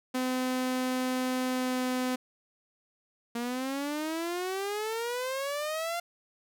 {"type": "tone with pitch glide", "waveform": "sawtooth", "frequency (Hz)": [255.4, 253.8], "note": ["C4", "B3"], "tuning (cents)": [-42, 47], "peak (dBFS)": -24, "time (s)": [0.14, 2.16], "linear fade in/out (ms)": 10, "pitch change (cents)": -11, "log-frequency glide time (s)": [1.46, 1.84]}
{"type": "exponential sweep", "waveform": "sawtooth", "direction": "up", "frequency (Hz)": [233.1, 698.5], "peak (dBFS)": -27, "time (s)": [3.35, 6], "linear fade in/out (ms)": 5}
{"effects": []}